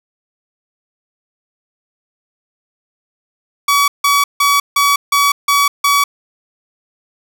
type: tone bursts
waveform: sawtooth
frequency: 1137 Hz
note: C#6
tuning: 44 cents sharp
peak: -6 dBFS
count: 7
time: 3.68-6.04 s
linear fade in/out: 5 ms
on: 200 ms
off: 160 ms
effects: none